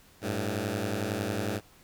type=beating tone pair; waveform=10% pulse; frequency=98 / 109 Hz; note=G2 / A2; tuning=0 / -16 cents; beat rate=11 Hz; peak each=-24 / -24 dBFS; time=0.21-1.61 s; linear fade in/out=50 ms; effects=pink hiss -58 dBFS RMS until 1.83 s